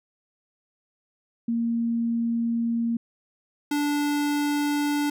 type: tone pair in turn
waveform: sine / square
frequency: 232.3 / 291.7 Hz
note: A#3 / D4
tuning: -6 / -12 cents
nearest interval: major third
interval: 394 cents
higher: second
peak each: -22 / -23 dBFS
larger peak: first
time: 1.48-2.97 / 3.71-5.1 s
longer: first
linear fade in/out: 5 ms
effects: none